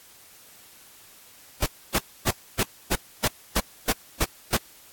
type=noise bursts; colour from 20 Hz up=pink; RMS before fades=-22 dBFS; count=10; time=1.62-4.57 s; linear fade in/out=5 ms; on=43 ms; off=280 ms; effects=white hiss -51 dBFS RMS until 4.92 s + AAC 64 kbps

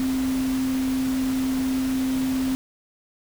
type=tone in noise; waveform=sine; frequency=261.6 Hz; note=C4; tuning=in tune; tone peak=-21 dBFS; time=0-2.55 s; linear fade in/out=0 ms; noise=pink; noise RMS=-35 dBFS; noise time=0-2.55 s; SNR=+11 dB; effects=none

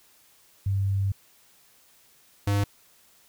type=tone pair in turn; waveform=sine / square; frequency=98 / 101.1 Hz; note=G2 / G#2; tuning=0 / -46 cents; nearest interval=minor second; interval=54 cents; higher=second; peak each=-22 dBFS; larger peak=neither; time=0.66-1.12 / 2.47-2.64 s; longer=first; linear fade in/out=5 ms; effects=white hiss -59 dBFS RMS until 3.28 s

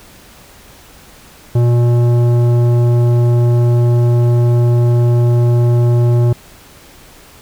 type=tone with tanh clipping; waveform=sine; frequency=120 Hz; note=B2; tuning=49 cents flat; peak=-10 dBFS; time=1.55-6.33 s; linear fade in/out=5 ms; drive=13 dB; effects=pink hiss -41 dBFS RMS until 7.41 s

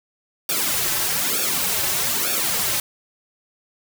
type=noise with flanger; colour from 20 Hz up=white; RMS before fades=-22 dBFS; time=0.49-2.8 s; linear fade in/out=2 ms; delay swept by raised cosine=0.98 to 4.28 ms; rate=1.1 Hz; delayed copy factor=-0.95; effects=none

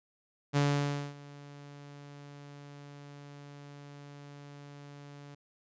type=tone with ADSR envelope; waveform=sawtooth; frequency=143.4 Hz; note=D3; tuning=41 cents flat; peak=-20 dBFS; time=0.53-5.35 s; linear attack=36 ms; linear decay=570 ms; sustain=-23 dB; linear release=8 ms; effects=resampled to 16000 Hz

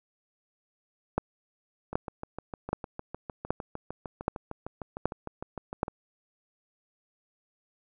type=two click trains; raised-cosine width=1 ms; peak=-11 / -22 dBFS; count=7 / 27; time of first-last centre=1.18-5.831 / 1.93-5.881 s; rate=1.29 / 6.58 Hz; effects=none

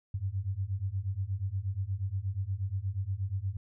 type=beating tone pair; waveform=sine; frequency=92.5 / 100.9 Hz; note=F#2 / G#2; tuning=0 / -49 cents; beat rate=8.4 Hz; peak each=-34 / -33 dBFS; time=0.14-3.57 s; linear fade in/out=5 ms; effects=none

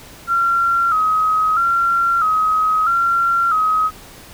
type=tone with vibrato; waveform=sine; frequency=1318.5 Hz; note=E6; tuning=in tune; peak=-13 dBFS; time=0.27-3.91 s; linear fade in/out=50 ms; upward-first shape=square; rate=0.77 Hz; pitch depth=69 cents each way; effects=pink hiss -40 dBFS RMS until 4.33 s

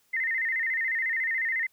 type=tone with vibrato; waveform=sine; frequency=1943 Hz; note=B6; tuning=29 cents flat; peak=-25 dBFS; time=0.13-1.67 s; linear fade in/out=10 ms; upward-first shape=square; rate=14 Hz; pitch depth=100 cents each way; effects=white hiss -67 dBFS RMS until 1.72 s

